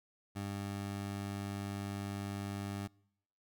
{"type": "tone", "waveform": "20% pulse", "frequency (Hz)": 100, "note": "G2", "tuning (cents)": 35, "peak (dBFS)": -33, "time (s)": [0.35, 2.88], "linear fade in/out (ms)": 20, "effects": ["noise-tail reverb RT60 0.8 s tail -26 dB re dry"]}